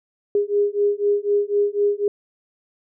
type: beating tone pair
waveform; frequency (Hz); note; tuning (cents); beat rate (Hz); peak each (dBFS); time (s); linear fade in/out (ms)
sine; 407.2 / 411.2; G#4 / G#4; -34 / -17; 4; -20; 0.35-2.08; 2
effects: none